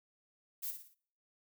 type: noise with echo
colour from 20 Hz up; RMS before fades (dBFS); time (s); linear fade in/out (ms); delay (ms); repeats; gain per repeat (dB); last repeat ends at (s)
violet; -39; 0.62-0.72; 20; 57; 4; -7; 0.948
effects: noise-tail reverb RT60 0.6 s tail -25 dB re dry